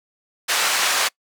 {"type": "band-pass noise", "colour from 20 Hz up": "pink", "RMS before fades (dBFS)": -20, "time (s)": [0.48, 1.09], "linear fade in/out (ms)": 20, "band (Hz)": [1000, 9200], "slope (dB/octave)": 12, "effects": ["noise-tail reverb RT60 0.1 s tail -25 dB re dry"]}